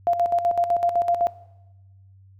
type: tone with tremolo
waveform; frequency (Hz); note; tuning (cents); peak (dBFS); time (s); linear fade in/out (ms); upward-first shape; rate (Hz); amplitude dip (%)
sine; 693; F5; -14; -16; 0.07-1.27; 0; square; 7.9; 60
effects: noise-tail reverb RT60 1.0 s tail -19 dB re dry + added 96 Hz sine -48 dBFS peak until 2.39 s